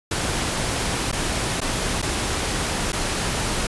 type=noise with dropouts; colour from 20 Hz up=pink; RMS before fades=-24 dBFS; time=0.11-3.67 s; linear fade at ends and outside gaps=5 ms; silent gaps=1.116-1.126 / 1.605-1.614 / 2.018-2.025 / 2.921-2.929 s; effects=resampled to 24000 Hz